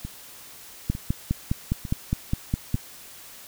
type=two click trains; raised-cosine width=5 ms; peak=-10 / -20 dBFS; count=10 / 4; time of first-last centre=0.9-2.744 / 0.05-2.753 s; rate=4.88 / 1.11 Hz; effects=white hiss -45 dBFS RMS until 3.47 s